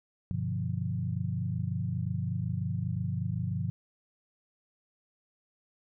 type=chord; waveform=sine; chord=G dominant seventh; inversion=none; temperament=equal; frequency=98 / 123.47 / 146.83 / 174.61 Hz; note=G2 / B2 / D3 / F3; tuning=0 / 0 / 0 / 0 cents; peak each=-34 / -34 / -37 / -35 dBFS; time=0.31-3.7 s; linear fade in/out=0 ms; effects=none